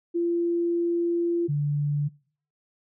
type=tone pair in turn; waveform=sine; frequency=342.5 / 145.76 Hz; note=F4 / D3; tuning=-34 / -13 cents; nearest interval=octave + minor third; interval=1479 cents; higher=first; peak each=-22 dBFS; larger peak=neither; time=0.14-1.48 / 1.48-2.09 s; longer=first; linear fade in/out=20 ms; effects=noise-tail reverb RT60 0.5 s tail -24 dB re dry